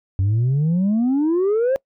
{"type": "exponential sweep", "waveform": "sine", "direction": "up", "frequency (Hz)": [92.5, 550], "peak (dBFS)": -13, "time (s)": [0.19, 1.76], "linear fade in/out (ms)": 0, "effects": ["noise-tail reverb RT60 0.1 s tail -26 dB re dry", "tanh soft clip ceiling -14 dBFS"]}